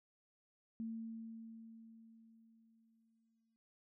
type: tone with exponential decay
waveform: sine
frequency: 225.7 Hz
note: A3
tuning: 44 cents sharp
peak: -39 dBFS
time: 0.8-3.56 s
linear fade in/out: 0 ms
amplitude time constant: 600 ms
effects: noise-tail reverb RT60 0.2 s tail -20 dB re dry